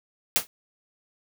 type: noise with exponential decay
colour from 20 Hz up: white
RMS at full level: -17 dBFS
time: 0.36-0.47 s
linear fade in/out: 0 ms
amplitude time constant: 23 ms
effects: none